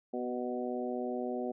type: harmonic tone with a mistuned harmonic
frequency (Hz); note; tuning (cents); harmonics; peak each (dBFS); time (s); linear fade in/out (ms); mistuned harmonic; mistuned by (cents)
123.47; B2; 0; 2 / 3 / 4 / 5 / 6; -37 / -38 / -40 / -41 / -42; 0.13-1.52; 10; 3; +17
effects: none